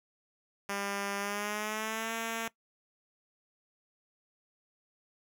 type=tone with pitch glide; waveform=5% pulse; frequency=200 to 227.1 Hz; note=G3 to A#3; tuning=+35 to -45 cents; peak=-22 dBFS; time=0.69-2.48 s; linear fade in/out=2 ms; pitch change=+220 cents; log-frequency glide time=1.18-2.13 s; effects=noise-tail reverb RT60 0.1 s tail -19 dB re dry